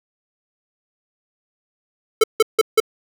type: tone bursts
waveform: square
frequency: 440 Hz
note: A4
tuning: in tune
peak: -10 dBFS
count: 4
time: 2.21-2.802 s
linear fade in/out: 5 ms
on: 28 ms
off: 160 ms
effects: none